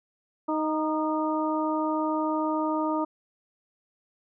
harmonic tone with a mistuned harmonic, 311.1 Hz, D#4, in tune, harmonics 1 / 2 / 3 / 4, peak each -27 / -31 / -30 / -33 dBFS, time 0.48-3.05 s, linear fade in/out 10 ms, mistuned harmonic 4, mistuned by -28 cents, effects none

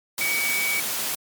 sine tone in noise, 2266 Hz, C#7, 37 cents sharp, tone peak -23 dBFS, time 0.21-0.8 s, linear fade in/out 2 ms, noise white, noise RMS -27 dBFS, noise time 0.18-1.15 s, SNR +1 dB, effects high-pass 150 Hz 12 dB/octave + MP3 96 kbps

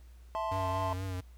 triangle chord, A minor, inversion second, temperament equal, 659.3 / 880 / 1046.5 Hz, E5 / A5 / C6, 0 / 0 / 0 cents, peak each -34 dBFS, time 0.35-0.93 s, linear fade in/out 0 ms
square tone with vibrato, 93.4 Hz, F#2, 17 cents sharp, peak -35 dBFS, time 0.51-1.21 s, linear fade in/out 10 ms, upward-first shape triangle, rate 4.2 Hz, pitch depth 58 cents each way
effects added 60 Hz sine -50 dBFS peak until 1.37 s + pink hiss -67 dBFS RMS until 1.37 s

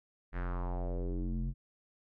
square tone with low-pass filter sweep, 44.45 Hz, F1, 31 cents sharp, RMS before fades -35 dBFS, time 0.32-1.54 s, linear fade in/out 50 ms, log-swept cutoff 1900 to 160 Hz, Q 3.1, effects none

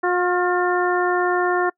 harmonic tone with a mistuned harmonic, 358.4 Hz, F4, 45 cents sharp, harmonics 1 / 2 / 3 / 4 / 5, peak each -20 / -23 / -25 / -26 / -27 dBFS, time 0.03-1.7 s, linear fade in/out 10 ms, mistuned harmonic 4, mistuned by -34 cents, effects noise-tail reverb RT60 0.1 s tail -26 dB re dry

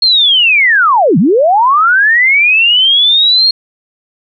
sine linear two-way sweep, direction down then up, 4299 to 147.3 to 4299 Hz, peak -5 dBFS, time 0.02-3.51 s, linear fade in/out 5 ms, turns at 1.18 s, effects none

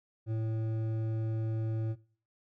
triangle tone with hard clipping, 111.2 Hz, A2, 19 cents sharp, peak -32 dBFS, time 0.26-1.96 s, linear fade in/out 50 ms, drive 13 dB, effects noise-tail reverb RT60 0.5 s tail -22 dB re dry

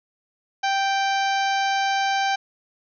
harmonic tone with a mistuned harmonic, 784 Hz, G5, in tune, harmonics 1 / 2 / 3 / 4 / 5 / 6 / 7 / 8, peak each -21 / -27 / -31 / -33 / -35 / -37 / -38 / -39 dBFS, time 0.63-2.36 s, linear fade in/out 10 ms, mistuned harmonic 4, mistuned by -22 cents, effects none

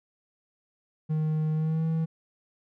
triangle tone with pitch glide, 155.56 to 161.51 Hz, D#3 to E3, 0 to -35 cents, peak -22 dBFS, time 1.09-2.06 s, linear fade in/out 20 ms, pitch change +65 cents, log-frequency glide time 1.53-1.85 s, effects none

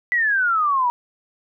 sine exponential sweep, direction down, 1989 to 948 Hz, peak -16 dBFS, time 0.12-0.9 s, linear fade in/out 0 ms, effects none

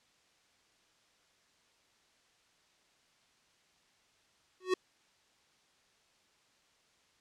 square tone with exponential growth, 370 Hz, F#4, in tune, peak -24 dBFS, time 4.6-4.74 s, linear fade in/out 5 ms, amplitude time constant 29 ms, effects white hiss -69 dBFS RMS until 7.2 s + low-pass 6000 Hz 12 dB/octave

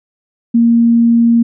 sine tone, 233.1 Hz, A#3, in tune, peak -6 dBFS, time 0.54-1.43 s, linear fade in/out 10 ms, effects none

